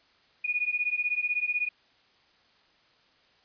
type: beating tone pair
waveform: sine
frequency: 2449 / 2465 Hz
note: D#7 / D#7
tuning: -28 / -17 cents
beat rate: 16 Hz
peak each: -29 dBFS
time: 0.44-1.69 s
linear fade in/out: 10 ms
effects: white hiss -63 dBFS RMS until 3.44 s + resampled to 11025 Hz